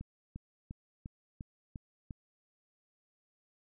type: click train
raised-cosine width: 5 ms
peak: -30 dBFS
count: 7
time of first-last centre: 0.01-2.108 s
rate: 2.86 Hz
effects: none